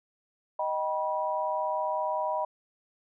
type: chord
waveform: sine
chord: Eb augmented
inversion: none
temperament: just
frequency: 622.3 / 777.8 / 972.3 Hz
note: Eb5 / G5 / B5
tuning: 0 / -14 / -27 cents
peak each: -31 / -34 / -30 dBFS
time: 0.59-2.45 s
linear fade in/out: 5 ms
effects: none